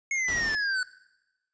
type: exponential sweep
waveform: square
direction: down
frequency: 2188 to 1480 Hz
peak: -26 dBFS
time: 0.11-0.83 s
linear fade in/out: 2 ms
type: noise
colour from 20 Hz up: pink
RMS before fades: -37 dBFS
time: 0.28-0.55 s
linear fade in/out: 0 ms
effects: noise-tail reverb RT60 1.0 s tail -21 dB re dry + resampled to 16000 Hz